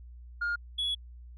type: tone pair in turn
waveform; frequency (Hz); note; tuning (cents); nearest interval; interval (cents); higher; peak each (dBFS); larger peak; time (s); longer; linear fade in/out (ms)
sine; 1417 / 3377; F6 / G#7; +25 / +28; octave + minor third; 1503; second; -26; neither; 0.41-0.56 / 0.78-0.95; second; 10
effects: tanh soft clip ceiling -26 dBFS + added 60 Hz sine -45 dBFS peak until 1.37 s